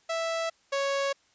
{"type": "tone pair in turn", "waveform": "sawtooth", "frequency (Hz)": [659, 554.2], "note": ["E5", "C#5"], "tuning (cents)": [-1, -1], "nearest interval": "minor third", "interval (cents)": 300, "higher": "first", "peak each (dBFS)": [-24, -22], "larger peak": "second", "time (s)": [[0.09, 0.5], [0.72, 1.13]], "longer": "neither", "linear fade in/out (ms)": 10, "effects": ["white hiss -65 dBFS RMS until 1.34 s", "resampled to 16000 Hz"]}